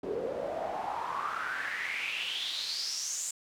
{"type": "noise with band-pass filter sweep", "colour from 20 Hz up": "pink", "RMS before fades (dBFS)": -35, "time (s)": [0.03, 3.31], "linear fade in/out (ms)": 5, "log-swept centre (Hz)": [390, 7600], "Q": 6.3, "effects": []}